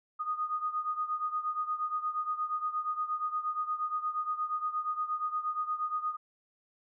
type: beating tone pair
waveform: sine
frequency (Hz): 1235 / 1243.5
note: D#6 / D#6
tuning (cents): -13 / -1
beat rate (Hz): 8.5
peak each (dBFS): -32 / -36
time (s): 0.19-6.17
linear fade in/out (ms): 20
effects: none